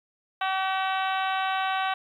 harmonic tone, 381.1 Hz, G4, 49 cents flat, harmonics 2 / 3 / 4 / 5 / 6 / 7 / 8 / 9 / 10, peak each -27 / -31 / -32 / -38 / -40 / -37 / -39 / -44 / -40 dBFS, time 0.41-1.94 s, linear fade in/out 5 ms, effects 10-bit

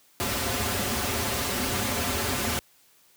pink noise with comb filter, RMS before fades -27 dBFS, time 0.2-2.59 s, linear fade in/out 0 ms, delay 6.3 ms, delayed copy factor -0.85, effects white hiss -60 dBFS RMS until 3.16 s + high-pass 80 Hz 12 dB/octave

